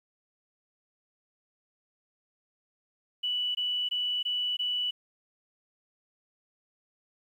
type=tone bursts; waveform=sine; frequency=2960 Hz; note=F#7; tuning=in tune; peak=-27 dBFS; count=5; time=3.23-4.91 s; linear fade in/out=10 ms; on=320 ms; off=20 ms; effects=10-bit